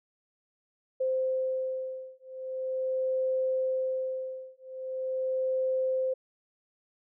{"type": "beating tone pair", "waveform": "sine", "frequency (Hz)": [520, 520.42], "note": ["C5", "C5"], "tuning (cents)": [-11, -9], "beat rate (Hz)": 0.42, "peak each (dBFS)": [-31, -31], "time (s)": [1, 6.14], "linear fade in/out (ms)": 10, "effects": []}